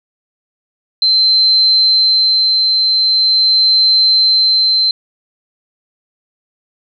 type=tone with tremolo; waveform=sine; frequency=4100 Hz; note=C8; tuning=36 cents flat; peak=-7 dBFS; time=1.02-4.91 s; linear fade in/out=2 ms; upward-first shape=sine; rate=0.43 Hz; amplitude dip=25%; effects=none